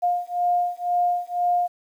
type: beating tone pair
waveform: sine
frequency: 707 / 709 Hz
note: F5 / F5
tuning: +21 / +26 cents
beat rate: 2 Hz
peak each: -23 dBFS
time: 0.02-1.68 s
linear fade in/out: 20 ms
effects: 9-bit